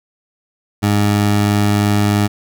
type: tone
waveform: 20% pulse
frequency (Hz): 103.1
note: G#2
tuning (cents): -12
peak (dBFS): -7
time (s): 0.82-2.28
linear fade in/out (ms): 20
effects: none